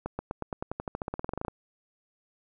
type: accelerating click train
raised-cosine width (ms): 1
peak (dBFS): -18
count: 21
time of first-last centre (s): 0.06-1.482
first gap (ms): 130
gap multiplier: 0.93
effects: none